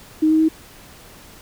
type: tone with pitch steps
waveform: sine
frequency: 312.1 / 315.3 / 317.9 Hz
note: D#4 / D#4 / D#4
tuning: +5 / +23 / +37 cents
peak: -12 dBFS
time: 0.22-0.487 s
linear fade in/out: 10 ms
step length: 89 ms
effects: pink hiss -44 dBFS RMS until 1.41 s